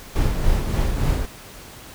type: noise with tremolo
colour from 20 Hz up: brown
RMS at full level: -18 dBFS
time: 0.15-1.26 s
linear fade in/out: 10 ms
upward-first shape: sine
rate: 3.5 Hz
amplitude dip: 45%
effects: pink hiss -41 dBFS RMS until 1.94 s